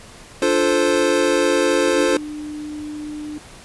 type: chord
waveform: square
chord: D minor seventh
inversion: none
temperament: equal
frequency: 293.7 / 349.2 / 440 / 523.3 Hz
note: D4 / F4 / A4 / C5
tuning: 0 / 0 / 0 / 0 cents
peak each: -23 / -21 / -22 / -20 dBFS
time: 0.42-2.17 s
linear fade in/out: 2 ms
type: tone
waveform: sine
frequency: 300 Hz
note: D4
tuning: 37 cents sharp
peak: -27 dBFS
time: 1.88-3.38 s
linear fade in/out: 0 ms
effects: pink hiss -42 dBFS RMS until 3.64 s + resampled to 24000 Hz